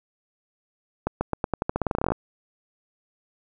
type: accelerating click train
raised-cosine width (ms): 1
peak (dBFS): -9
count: 19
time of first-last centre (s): 1.07-2.12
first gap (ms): 140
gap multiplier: 0.88
effects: none